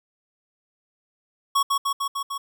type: tone with echo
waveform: square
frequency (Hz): 1108.7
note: C#6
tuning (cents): 0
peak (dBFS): -18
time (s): 1.55-1.63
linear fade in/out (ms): 10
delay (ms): 150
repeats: 5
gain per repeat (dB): -2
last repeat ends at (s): 2.38
effects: none